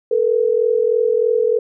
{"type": "tone pair together", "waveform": "sine", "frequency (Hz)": [440, 483.2], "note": ["A4", "B4"], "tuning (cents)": [0, -38], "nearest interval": "major second", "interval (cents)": 162, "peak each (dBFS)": -16, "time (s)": [0.11, 1.59], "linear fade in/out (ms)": 5, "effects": []}